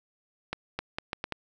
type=accelerating click train; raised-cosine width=0.3 ms; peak=-15 dBFS; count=6; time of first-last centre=0.53-1.323 s; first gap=260 ms; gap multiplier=0.75; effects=none